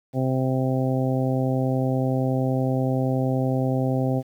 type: harmonic tone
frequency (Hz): 130.6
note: C3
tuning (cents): -3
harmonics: 1 / 2 / 3 / 4 / 5 / 6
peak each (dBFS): -23 / -25 / -32 / -29 / -32 / -34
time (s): 0.13-4.23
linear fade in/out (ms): 50
effects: 9-bit